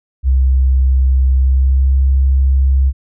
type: tone with pitch glide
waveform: sine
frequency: 65.41 to 66.86 Hz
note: C2 to C2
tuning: 0 to +38 cents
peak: -8 dBFS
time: 0.23-2.93 s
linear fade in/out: 50 ms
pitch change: +38 cents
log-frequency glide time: 1.37-1.95 s
effects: none